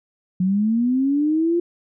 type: linear sweep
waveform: sine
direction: up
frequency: 179.4 to 349.2 Hz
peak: -16 dBFS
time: 0.4-1.6 s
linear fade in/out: 5 ms
effects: none